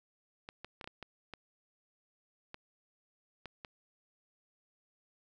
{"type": "clicks", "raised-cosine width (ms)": 0.3, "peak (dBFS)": -28, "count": 10, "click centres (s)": [0.489, 0.646, 0.812, 0.843, 0.875, 1.027, 1.337, 2.544, 3.457, 3.648], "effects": []}